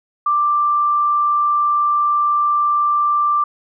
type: tone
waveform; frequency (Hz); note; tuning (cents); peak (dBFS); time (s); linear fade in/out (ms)
sine; 1179; D6; +6; -13; 0.26-3.44; 5
effects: none